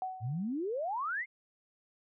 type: tone with exponential decay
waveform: sine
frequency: 749 Hz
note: F#5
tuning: 21 cents sharp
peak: -31 dBFS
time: 0.02-0.53 s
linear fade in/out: 1 ms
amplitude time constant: 110 ms
type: exponential sweep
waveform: sine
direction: up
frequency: 103.7 to 2193 Hz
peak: -32 dBFS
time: 0.2-1.26 s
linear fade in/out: 50 ms
effects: none